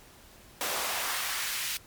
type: noise with high-pass filter sweep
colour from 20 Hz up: pink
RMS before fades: -32 dBFS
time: 0.61-1.77 s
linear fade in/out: 0 ms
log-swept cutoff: 530 to 2400 Hz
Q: 0.97
effects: pink hiss -54 dBFS RMS until 1.86 s + MP3 96 kbps